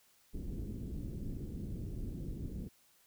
pink low-pass noise, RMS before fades -41 dBFS, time 0.33-2.69 s, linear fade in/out 20 ms, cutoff 330 Hz, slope 24 dB/octave, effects white hiss -68 dBFS RMS until 3.06 s

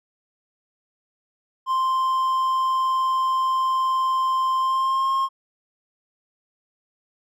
triangle tone with pitch glide, 1046.5 to 1071 Hz, C6 to C6, 0 to +40 cents, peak -17 dBFS, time 1.66-5.29 s, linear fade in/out 50 ms, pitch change +40 cents, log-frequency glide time 4.6-5.12 s, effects none

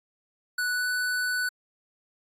square tone with pitch glide, 1480 to 1490.3 Hz, F#6 to F#6, 0 to +12 cents, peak -26 dBFS, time 0.58-1.49 s, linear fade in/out 5 ms, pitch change +12 cents, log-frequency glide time 0.72-0.87 s, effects AAC 48 kbps

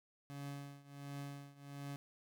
30% pulse tone with tremolo, 141.3 Hz, C#3, 34 cents sharp, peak -40 dBFS, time 0.3-1.96 s, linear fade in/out 0 ms, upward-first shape triangle, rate 1.4 Hz, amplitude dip 90%, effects none

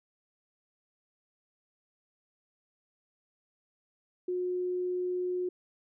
sine tone, 361.6 Hz, F#4, 40 cents flat, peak -29 dBFS, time 4.28-5.49 s, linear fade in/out 5 ms, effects none

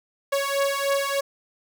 sawtooth beating tone pair, 554.4 / 557.7 Hz, C#5 / C#5, 0 / +10 cents, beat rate 3.3 Hz, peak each -21 dBFS, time 0.32-1.21 s, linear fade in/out 10 ms, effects none

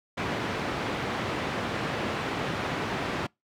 pink band-pass noise, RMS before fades -31 dBFS, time 0.17-3.27 s, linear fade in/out 10 ms, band 130 to 2700 Hz, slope 12 dB/octave, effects noise-tail reverb RT60 0.2 s tail -26 dB re dry

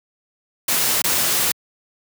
white noise with dropouts, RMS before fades -19 dBFS, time 0.68-1.52 s, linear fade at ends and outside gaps 5 ms, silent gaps 1.02-1.04 s, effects high-pass 100 Hz 12 dB/octave

